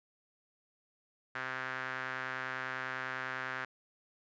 sawtooth tone with band-pass filter, 130 Hz, C3, 11 cents flat, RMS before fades -39 dBFS, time 1.35-3.65 s, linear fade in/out 5 ms, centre 1600 Hz, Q 3.2, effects resampled to 16000 Hz

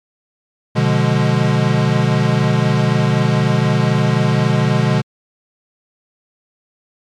square chord, B diminished seventh, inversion none, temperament equal with one note detuned, 123.47 / 147.43 / 174.61 / 207.7 Hz, B2 / D3 / F3 / Ab3, 0 / +7 / 0 / 0 cents, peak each -17 / -17 / -22 / -20 dBFS, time 0.75-5.02 s, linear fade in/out 20 ms, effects low-pass 5000 Hz 12 dB/octave + MP3 96 kbps

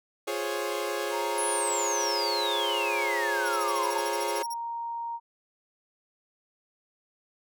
sawtooth chord, Db major seventh, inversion first, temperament equal, 349.2 / 415.3 / 523.3 / 554.4 Hz, F4 / Ab4 / C5 / Db5, 0 / 0 / 0 / 0 cents, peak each -32 / -29 / -33 / -30 dBFS, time 0.27-4.43 s, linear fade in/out 10 ms
sine tone, 932.3 Hz, A#5, in tune, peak -31 dBFS, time 1.1-5.2 s, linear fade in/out 50 ms
sine exponential sweep, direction down, 10790 to 880 Hz, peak -29 dBFS, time 1.38-3.99 s, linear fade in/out 0 ms
20% pulse tone bursts, 5588 Hz, F8, in tune, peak -30 dBFS, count 15, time 3.45-4.541 s, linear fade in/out 10 ms, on 41 ms, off 34 ms
effects none

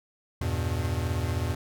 square chord, E minor, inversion none, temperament equal with one note detuned, 82.41 / 98 / 120.79 Hz, E2 / G2 / B2, 0 / 0 / -38 cents, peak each -30 / -33 / -32 dBFS, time 0.41-1.55 s, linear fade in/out 5 ms, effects none

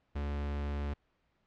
45% pulse tone, 72 Hz, D2, 34 cents flat, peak -33 dBFS, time 0.15-0.94 s, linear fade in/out 10 ms, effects pink hiss -75 dBFS RMS until 1.46 s + low-pass 3000 Hz 12 dB/octave

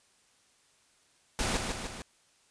pink noise with echo, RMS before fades -30 dBFS, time 1.39-1.57 s, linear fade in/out 0 ms, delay 150 ms, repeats 3, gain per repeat -4 dB, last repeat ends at 2.02 s, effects white hiss -66 dBFS RMS until 2.5 s + resampled to 22050 Hz

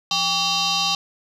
sine tone with frequency modulation, 173.4 Hz, F3, 12 cents flat, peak -17 dBFS, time 0.11-0.95 s, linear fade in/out 2 ms, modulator 971 Hz, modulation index 5.2, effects tanh soft clip ceiling -15 dBFS

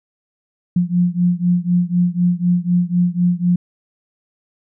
sine beating tone pair, 175 / 179 Hz, F3 / F3, +4 / +43 cents, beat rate 4 Hz, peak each -16 / -17 dBFS, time 0.76-3.56 s, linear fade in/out 5 ms, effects none

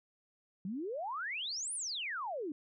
sine exponential two-way sweep, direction up then down, 176.3 to 10200 to 277.4 Hz, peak -36 dBFS, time 0.65-2.52 s, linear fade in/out 2 ms, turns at 1.74 s, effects none

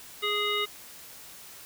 harmonic tone, 415.3 Hz, G#4, in tune, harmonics 1 / 3 / 5 / 7 / 9, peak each -32 / -32 / -32 / -32 / -32 dBFS, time 0.22-0.66 s, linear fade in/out 20 ms, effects white hiss -47 dBFS RMS until 1.65 s

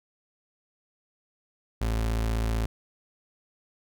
35% pulse tone, 55.7 Hz, A1, 22 cents sharp, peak -23 dBFS, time 1.81-2.66 s, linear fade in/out 5 ms, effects none

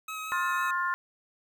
25% pulse tone with vibrato, 1275 Hz, D#6, 42 cents sharp, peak -31 dBFS, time 0.08-0.71 s, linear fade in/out 5 ms, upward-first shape triangle, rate 5.9 Hz, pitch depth 14 cents each way
harmonic tone, 353.1 Hz, F4, 19 cents sharp, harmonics 3 / 4 / 5, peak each -29 / -31 / -33 dBFS, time 0.32-0.94 s, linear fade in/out 0 ms
effects 10-bit

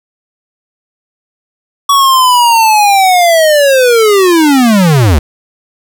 square linear sweep, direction down, 1131 to 65.41 Hz, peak -5 dBFS, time 1.89-5.19 s, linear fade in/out 5 ms, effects none

